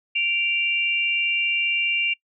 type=tone pair together; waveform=sine; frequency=2346 / 2781 Hz; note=D7 / F7; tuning=-2 / -8 cents; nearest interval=minor third; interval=294 cents; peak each=-24 / -21 dBFS; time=0.15-2.14 s; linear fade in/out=10 ms; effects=noise-tail reverb RT60 0.1 s tail -26 dB re dry